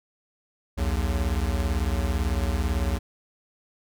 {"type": "beating tone pair", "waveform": "square", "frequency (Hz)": [61.8, 79.8], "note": ["B1", "D#2"], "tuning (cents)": [2, 44], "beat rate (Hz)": 18, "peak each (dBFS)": [-26, -27], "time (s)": [0.77, 2.99], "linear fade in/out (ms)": 20, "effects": []}